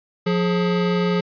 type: tone pair together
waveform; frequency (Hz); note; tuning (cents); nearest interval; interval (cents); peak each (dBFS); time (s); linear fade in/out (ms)
square; 177.4 / 420.5; F3 / G#4; +27 / +22; octave + minor third; 1495; -20 / -23; 0.26-1.21; 10
effects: resampled to 11025 Hz